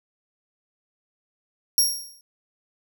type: tone with exponential decay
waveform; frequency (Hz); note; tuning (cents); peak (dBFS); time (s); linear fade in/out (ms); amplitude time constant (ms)
20% pulse; 5588; F8; 0; -8; 1.78-2.21; 1; 92
effects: none